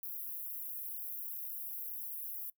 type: high-pass noise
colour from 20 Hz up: pink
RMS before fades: -42 dBFS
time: 0.03-2.5 s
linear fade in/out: 2 ms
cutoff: 12000 Hz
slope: 48 dB/octave
effects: noise-tail reverb RT60 0.1 s tail -21 dB re dry